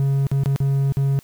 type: tone with dropouts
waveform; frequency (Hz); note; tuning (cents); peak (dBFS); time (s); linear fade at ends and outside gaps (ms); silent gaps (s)
triangle; 137.7; C#3; -11; -14; 0-1.19; 0; 0.268-0.315 / 0.436-0.459 / 0.561-0.603 / 0.922-0.97
effects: white hiss -52 dBFS RMS until 1.23 s